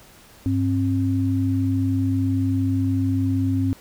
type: tone pair together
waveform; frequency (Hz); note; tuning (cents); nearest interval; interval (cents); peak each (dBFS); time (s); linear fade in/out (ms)
sine; 100 / 266.7; G2 / C4; +35 / +33; octave + perfect fourth; 1698; -21; 0.46-3.73; 0
effects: pink hiss -49 dBFS RMS until 3.8 s